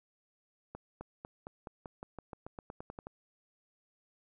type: accelerating click train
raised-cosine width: 1 ms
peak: -29 dBFS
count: 16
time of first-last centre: 0.75-3.07 s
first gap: 260 ms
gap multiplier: 0.92
effects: none